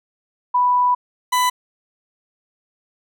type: tone pair in turn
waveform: sine / 40% pulse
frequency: 988 / 996.6 Hz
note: B5 / B5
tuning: 0 / +15 cents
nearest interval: unison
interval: 15 cents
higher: second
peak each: -13 / -14 dBFS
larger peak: first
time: 0.54-0.95 / 1.32-1.5 s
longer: first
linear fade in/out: 10 ms
effects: none